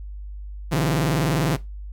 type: tone with vibrato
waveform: sawtooth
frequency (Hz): 149.8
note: D3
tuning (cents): +35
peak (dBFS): -15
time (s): 0.71-1.57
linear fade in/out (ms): 20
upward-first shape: sine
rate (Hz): 20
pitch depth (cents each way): 270
effects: noise-tail reverb RT60 0.2 s tail -17 dB re dry + added 50 Hz sine -32 dBFS peak until 1.92 s